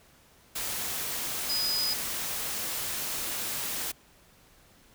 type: tone in noise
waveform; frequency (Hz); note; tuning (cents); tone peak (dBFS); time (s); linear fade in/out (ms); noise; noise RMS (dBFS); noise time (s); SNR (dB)
sine; 4978; D#8; 0; -27; 1.49-1.94; 10; white; -33; 0.55-3.92; +3
effects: pink hiss -59 dBFS RMS until 4.94 s